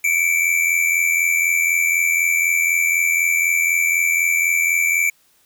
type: tone pair together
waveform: square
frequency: 2250 / 2334 Hz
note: C#7 / D7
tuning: +25 / -11 cents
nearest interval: minor second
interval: 64 cents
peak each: -20 / -18 dBFS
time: 0.04-5.1 s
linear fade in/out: 5 ms
effects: white hiss -58 dBFS RMS until 5.45 s